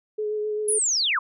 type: tone with vibrato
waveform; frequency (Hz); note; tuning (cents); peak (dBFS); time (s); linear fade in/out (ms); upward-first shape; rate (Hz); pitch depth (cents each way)
sine; 424.2; G#4; +37; -24; 0.18-0.79; 10; sine; 7.6; 17
type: linear sweep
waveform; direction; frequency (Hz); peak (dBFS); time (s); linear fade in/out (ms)
sine; down; 10710 to 1000; -20; 0.68-1.19; 5
effects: none